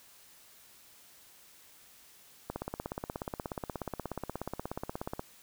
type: click train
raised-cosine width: 1 ms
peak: -21 dBFS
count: 46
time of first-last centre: 2.5-5.195 s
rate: 16.7 Hz
effects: white hiss -58 dBFS RMS until 5.42 s